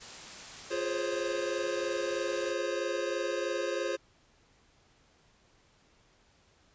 white noise, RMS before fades -45 dBFS, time 0-2.53 s, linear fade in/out 20 ms
square chord, Db major seventh, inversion first, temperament equal with one note detuned, 349.2 / 415.3 / 523.3 / 546.4 Hz, F4 / Ab4 / C5 / Db5, 0 / 0 / 0 / -25 cents, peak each -37 / -38 / -36 / -37 dBFS, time 0.7-3.97 s, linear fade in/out 20 ms
effects pink hiss -65 dBFS RMS until 6.74 s + resampled to 16000 Hz

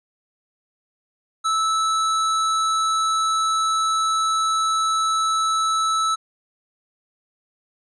square tone, 1310 Hz, E6, 11 cents flat, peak -19 dBFS, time 1.44-6.16 s, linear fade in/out 20 ms, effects resampled to 22050 Hz

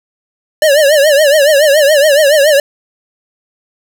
square tone with vibrato, 587.3 Hz, D5, in tune, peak -6 dBFS, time 0.62-2.6 s, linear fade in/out 2 ms, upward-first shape triangle, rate 7.1 Hz, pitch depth 150 cents each way, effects none

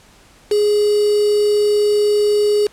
sine tone with quantisation, 415.7 Hz, G#4, 2 cents sharp, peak -12 dBFS, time 0.51-2.67 s, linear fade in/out 5 ms, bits 4, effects pink hiss -48 dBFS RMS until 2.72 s + low-pass 10000 Hz 12 dB/octave

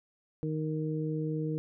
harmonic tone, 155.56 Hz, D#3, in tune, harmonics 1 / 2 / 3, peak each -32 / -35 / -37 dBFS, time 0.43-1.58 s, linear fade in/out 0 ms, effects none

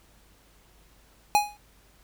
square tone with exponential decay, 830.6 Hz, G#5, in tune, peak -15 dBFS, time 1.35-1.57 s, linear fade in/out 0 ms, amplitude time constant 47 ms, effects added 50 Hz sine -60 dBFS peak until 2.03 s + pink hiss -60 dBFS RMS until 2.03 s

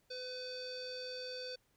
square tone with low-pass filter, 505 Hz, B4, 39 cents sharp, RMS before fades -44 dBFS, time 0.1-1.56 s, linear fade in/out 10 ms, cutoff 4700 Hz, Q 10, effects pink hiss -75 dBFS RMS until 1.76 s

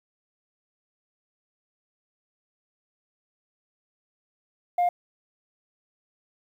sine tone, 707 Hz, F5, 21 cents sharp, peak -17 dBFS, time 4.78-4.89 s, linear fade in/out 5 ms, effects tanh soft clip ceiling -18 dBFS + 9-bit

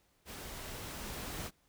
pink noise with level ramp, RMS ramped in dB -46 to -41 dBFS, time 0.25-1.51 s, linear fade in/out 50 ms, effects pink hiss -72 dBFS RMS until 1.68 s

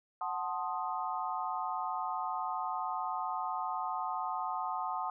sine chord, F# diminished seventh, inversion none, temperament equal with one note detuned, 740 / 880 / 1052.6 / 1244.5 Hz, F#5 / A5 / C6 / Eb6, 0 / 0 / +10 / 0 cents, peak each -38 / -38 / -39 / -39 dBFS, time 0.21-5.1 s, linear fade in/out 2 ms, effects none

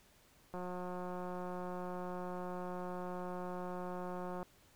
click train, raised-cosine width 1 ms, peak -30 dBFS, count 701, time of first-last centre 0.54-4.429 s, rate 180 Hz, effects pink hiss -66 dBFS RMS until 4.75 s

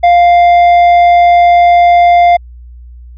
sine tone with tanh clipping, 699 Hz, F5, 1 cent sharp, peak -4 dBFS, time 0.03-2.37 s, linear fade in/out 10 ms, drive 7 dB, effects added 60 Hz sine -29 dBFS peak until 3.17 s

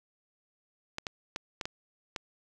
clicks, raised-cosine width 0.2 ms, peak -17 dBFS, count 6, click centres 0.984 / 1.068 / 1.361 / 1.612 / 1.655 / 2.162 s, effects none

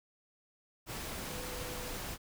sine tone in noise, 498.2 Hz, B4, 15 cents sharp, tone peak -46 dBFS, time 1.28-1.99 s, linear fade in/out 50 ms, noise pink, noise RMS -41 dBFS, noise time 0.86-2.18 s, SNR -8 dB, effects none

